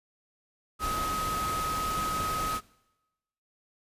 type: tone in noise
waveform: sine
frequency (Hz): 1267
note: D#6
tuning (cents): +31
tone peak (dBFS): -29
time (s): 0.79-2.61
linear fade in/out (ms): 50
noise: pink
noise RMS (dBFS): -35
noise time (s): 0.79-2.61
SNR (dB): +3
effects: noise-tail reverb RT60 1.0 s tail -22 dB re dry + resampled to 32000 Hz